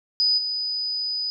sine tone with level steps, 4978 Hz, D#8, in tune, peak -17 / -24 dBFS, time 0.2-1.3 s, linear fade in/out 0 ms, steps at 0.37 s, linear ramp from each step 20 ms, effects none

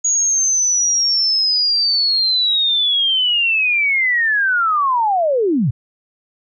sine linear sweep, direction down, 6740 to 99.6 Hz, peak -13 dBFS, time 0.04-5.71 s, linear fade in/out 10 ms, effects none

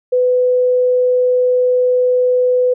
sine tone, 500 Hz, B4, 21 cents sharp, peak -10 dBFS, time 0.12-2.74 s, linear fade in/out 10 ms, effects none

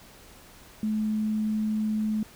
sine tone, 215.3 Hz, A3, 37 cents flat, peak -24 dBFS, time 0.83-2.23 s, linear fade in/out 2 ms, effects pink hiss -51 dBFS RMS until 2.35 s

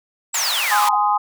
sine exponential sweep, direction down, 8060 to 698.5 Hz, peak -20 dBFS, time 0.33-0.96 s, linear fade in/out 20 ms
pink high-pass noise, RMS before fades -24 dBFS, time 0.34-0.89 s, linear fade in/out 5 ms, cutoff 800 Hz, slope 24 dB/octave
sine chord, Ab major, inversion none, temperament equal with one note detuned, 830.6 / 1035.1 / 1244.5 Hz, Ab5 / C6 / Eb6, 0 / -19 / 0 cents, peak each -17 / -20 / -21 dBFS, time 0.71-1.18 s, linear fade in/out 10 ms
effects none

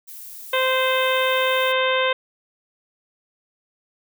violet noise, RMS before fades -38 dBFS, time 0.07-1.73 s, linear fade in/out 20 ms
harmonic tone, 519 Hz, C5, 14 cents flat, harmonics 1 / 2 / 3 / 4 / 5 / 6 / 7, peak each -21 / -24 / -26 / -27 / -28 / -29 / -29 dBFS, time 0.53-2.13 s, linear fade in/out 5 ms
effects none

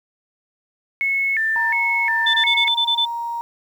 sine tone with vibrato, 1975.5 Hz, B6, in tune, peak -17 dBFS, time 1.01-2.68 s, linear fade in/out 0 ms, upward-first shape square, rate 1.4 Hz, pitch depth 180 cents each way
sine tone, 937 Hz, A#5, 9 cents sharp, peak -23 dBFS, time 1.56-3.41 s, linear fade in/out 0 ms
sine tone bursts, 3520 Hz, A7, in tune, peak -15 dBFS, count 8, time 2.26-3.054 s, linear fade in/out 10 ms, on 80 ms, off 22 ms
effects tanh soft clip ceiling -5 dBFS + 8-bit

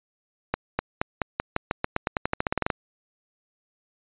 accelerating click train, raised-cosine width 0.5 ms, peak -8 dBFS, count 20, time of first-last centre 0.54-2.702 s, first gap 250 ms, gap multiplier 0.9, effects resampled to 8000 Hz

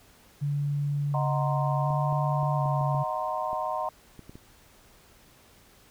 sine tone with vibrato, 142 Hz, C#3, 42 cents sharp, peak -25 dBFS, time 0.41-3.04 s, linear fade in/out 20 ms, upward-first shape square, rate 0.69 Hz, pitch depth 23 cents each way
sine chord, C half-diminished seventh, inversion first, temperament equal, 622.3 / 740 / 932.3 / 1046.5 Hz, Eb5 / Gb5 / Bb5 / C6, 0 / 0 / 0 / 0 cents, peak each -33 dBFS, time 1.14-3.89 s, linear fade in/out 2 ms
clicks, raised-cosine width 3 ms, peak -31 dBFS, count 10, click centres 1.905 / 2.126 / 2.431 / 2.658 / 2.812 / 2.948 / 3.531 / 4.193 / 4.295 / 4.355 s
effects pink hiss -57 dBFS RMS until 5.9 s

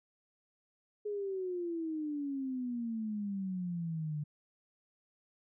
sine exponential sweep, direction down, 421.3 to 146.83 Hz, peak -34 dBFS, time 1.05-4.24 s, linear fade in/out 10 ms, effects none

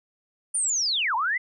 sine linear two-way sweep, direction down then up, 9450 to 850 to 2086 Hz, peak -22 dBFS, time 0.54-1.38 s, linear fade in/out 10 ms, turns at 1.15 s, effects none

